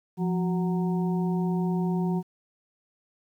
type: harmonic tone with a mistuned harmonic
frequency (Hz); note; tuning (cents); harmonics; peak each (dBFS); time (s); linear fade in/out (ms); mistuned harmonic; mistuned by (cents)
185; F#3; 0; 1 / 2 / 4 / 5; -24 / -32 / -39 / -39; 0.17-2.23; 50; 1; -92
effects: 10-bit